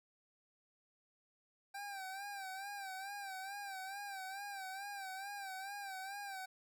25% pulse tone with vibrato, 784 Hz, G5, in tune, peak -40 dBFS, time 1.74-6.46 s, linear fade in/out 10 ms, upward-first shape sine, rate 2.3 Hz, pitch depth 69 cents each way, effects none

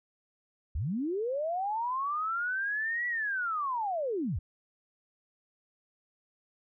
sine linear two-way sweep, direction up then down, 55 to 1958 to 55 Hz, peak -29 dBFS, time 0.75-4.39 s, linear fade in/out 5 ms, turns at 3.07 s, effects none

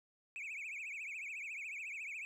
sine tone with vibrato, 2400 Hz, D7, 37 cents sharp, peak -39 dBFS, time 0.36-2.25 s, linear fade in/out 0 ms, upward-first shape triangle, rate 14 Hz, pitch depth 200 cents each way, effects tanh soft clip ceiling -41 dBFS + 13-bit

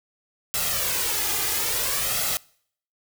white noise with flanger, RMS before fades -25 dBFS, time 0.54-2.37 s, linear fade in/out 0 ms, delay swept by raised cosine 1.5 to 2.48 ms, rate 0.59 Hz, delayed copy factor +0.6, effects noise-tail reverb RT60 0.6 s tail -24 dB re dry

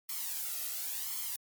blue noise with flanger, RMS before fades -37 dBFS, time 0.09-1.36 s, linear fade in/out 2 ms, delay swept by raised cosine 0.92 to 1.56 ms, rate 0.93 Hz, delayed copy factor +0.7, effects MP3 96 kbps

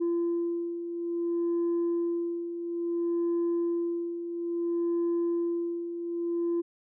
sine beating tone pair, 341.1 / 341.69 Hz, F4 / F4, -41 / -38 cents, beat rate 0.59 Hz, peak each -32 / -26 dBFS, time 0-6.62 s, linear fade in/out 20 ms, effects tanh soft clip ceiling -23 dBFS

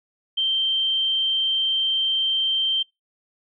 sine tone, 3136 Hz, G7, in tune, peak -19 dBFS, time 0.37-2.83 s, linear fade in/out 10 ms, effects noise-tail reverb RT60 0.2 s tail -25 dB re dry

